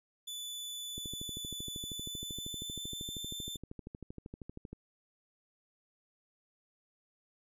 sawtooth tone with pitch glide, 3483 to 3550 Hz, A7 to A7, -18 to +15 cents, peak -37 dBFS, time 0.27-3.57 s, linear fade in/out 10 ms, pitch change +33 cents, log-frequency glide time 1.81-3.17 s
click train, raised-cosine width 3 ms, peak -31 dBFS, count 49, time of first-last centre 0.98-4.73 s, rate 12.8 Hz
effects none

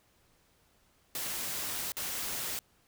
white noise with dropouts, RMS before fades -36 dBFS, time 1.15-2.59 s, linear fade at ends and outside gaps 1 ms, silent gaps 1.92-1.968 s, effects pink hiss -68 dBFS RMS until 2.87 s

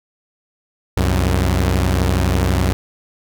sawtooth tone pair together, 65.41 / 92.13 Hz, C2 / F#2, 0 / -7 cents, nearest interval tritone, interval 593 cents, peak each -13 dBFS, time 0.97-2.73 s, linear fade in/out 0 ms, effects none

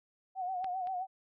sine tone with vibrato, 740 Hz, F#5, in tune, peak -33 dBFS, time 0.35-1.07 s, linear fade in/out 50 ms, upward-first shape sine, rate 7.6 Hz, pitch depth 65 cents each way
clicks, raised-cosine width 0.3 ms, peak -29 / -37 dBFS, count 2, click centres 0.644 / 0.872 s
effects none

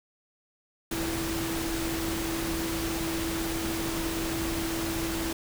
sine tone in noise, 329.6 Hz, E4, in tune, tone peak -31 dBFS, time 0.91-5.33 s, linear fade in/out 5 ms, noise pink, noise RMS -33 dBFS, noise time 0.91-5.33 s, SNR -1 dB, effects none

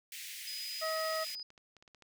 pink high-pass noise, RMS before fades -45 dBFS, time 0.12-1.35 s, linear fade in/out 2 ms, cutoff 1900 Hz, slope 48 dB/octave
sine tone, 4978 Hz, D#8, in tune, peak -40 dBFS, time 0.47-1.43 s, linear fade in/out 5 ms
harmonic tone, 637 Hz, D#5, 41 cents sharp, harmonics 1 / 2 / 3, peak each -35 / -38 / -42 dBFS, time 0.81-1.25 s, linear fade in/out 20 ms
clicks, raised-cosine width 0.2 ms, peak -40 dBFS, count 12, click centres 1.213 / 1.268 / 1.303 / 1.352 / 1.397 / 1.504 / 1.578 / 1.767 / 1.825 / 1.878 / 1.947 / 2.023 s
effects none

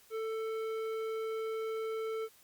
triangle tone with tanh clipping, 443.4 Hz, A4, 13 cents sharp, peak -36 dBFS, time 0.1-2.29 s, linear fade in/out 50 ms, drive 17 dB, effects white hiss -62 dBFS RMS until 2.43 s + Opus 48 kbps

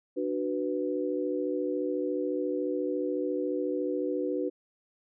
sine chord, B minor, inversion first, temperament just, 296.3 / 370.4 / 493.9 Hz, D4 / F#4 / B4, +15 / +2 / 0 cents, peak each -32 dBFS, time 0.16-4.5 s, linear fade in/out 20 ms, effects none

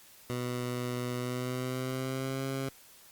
15% pulse tone with pitch glide, 123.47 to 134.64 Hz, B2 to C3, 0 to +50 cents, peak -26 dBFS, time 0.3-2.69 s, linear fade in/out 0 ms, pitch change +150 cents, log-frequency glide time 1.16-2.45 s, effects white hiss -56 dBFS RMS until 3.11 s + Opus 48 kbps

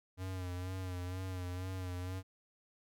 square tone with vibrato, 91.7 Hz, F#2, 15 cents flat, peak -39 dBFS, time 0.17-2.23 s, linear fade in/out 50 ms, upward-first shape sine, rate 2.1 Hz, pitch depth 46 cents each way, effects none

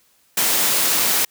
white high-pass noise, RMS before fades -18 dBFS, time 0.37-1.25 s, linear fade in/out 5 ms, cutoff 170 Hz, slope 12 dB/octave, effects white hiss -59 dBFS RMS until 1.3 s

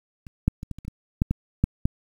clicks, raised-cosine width 5 ms, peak -29 / -6 / -21 / -19 / -27 / -30 / -19 / -7 / -10 / -6 / -8 dBFS, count 11, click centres 0.268 / 0.48 / 0.631 / 0.713 / 0.786 / 0.85 / 0.881 / 1.219 / 1.31 / 1.64 / 1.855 s, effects 8-bit

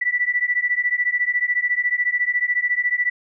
sine beating tone pair, 1958 / 1972 Hz, B6 / B6, -15 / -3 cents, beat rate 14 Hz, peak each -21 dBFS, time 0.01-3.1 s, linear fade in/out 10 ms, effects none

